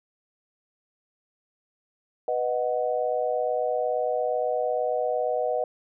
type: chord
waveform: sine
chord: B major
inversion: none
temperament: equal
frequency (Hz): 493.9 / 622.3 / 740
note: B4 / D#5 / F#5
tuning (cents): 0 / 0 / 0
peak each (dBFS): -27 / -27 / -29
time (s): 2.28-5.64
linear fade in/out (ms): 2
effects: none